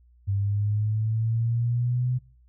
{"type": "linear sweep", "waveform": "sine", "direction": "up", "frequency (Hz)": [98, 126.8], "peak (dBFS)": -22, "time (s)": [0.27, 2.19], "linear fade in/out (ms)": 20, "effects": ["noise-tail reverb RT60 0.4 s tail -21 dB re dry", "added 60 Hz sine -54 dBFS peak until 2.48 s"]}